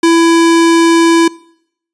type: tone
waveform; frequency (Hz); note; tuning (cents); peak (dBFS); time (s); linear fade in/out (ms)
square; 333; E4; +18; -6; 0.03-1.28; 5
effects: noise-tail reverb RT60 0.7 s tail -23 dB re dry + resampled to 22050 Hz